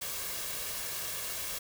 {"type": "noise with comb filter", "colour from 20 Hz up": "white", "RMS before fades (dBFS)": -37, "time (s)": [0.01, 1.59], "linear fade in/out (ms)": 10, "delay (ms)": 1.8, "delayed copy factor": 0.5, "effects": []}